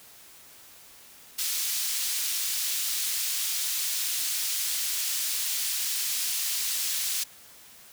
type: high-pass noise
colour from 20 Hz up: pink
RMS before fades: -29 dBFS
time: 1.38-7.24 s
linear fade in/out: 10 ms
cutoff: 4000 Hz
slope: 12 dB/octave
effects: white hiss -51 dBFS RMS until 7.92 s